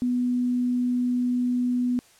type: tone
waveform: sine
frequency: 246.9 Hz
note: B3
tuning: in tune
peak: -21 dBFS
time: 0.02-1.99 s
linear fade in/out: 0 ms
effects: white hiss -56 dBFS RMS until 2.19 s + low-pass 10000 Hz 12 dB/octave